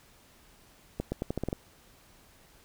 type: accelerating click train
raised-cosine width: 2 ms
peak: -17 dBFS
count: 8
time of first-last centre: 1-1.529 s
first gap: 120 ms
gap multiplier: 0.84
effects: pink hiss -59 dBFS RMS until 2.64 s